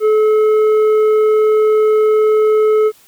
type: tone with tanh clipping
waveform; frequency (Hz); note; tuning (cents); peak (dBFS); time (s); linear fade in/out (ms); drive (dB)
sine; 430.6; A4; -37; -10; 0-2.92; 50; 7
effects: white hiss -48 dBFS RMS until 3.07 s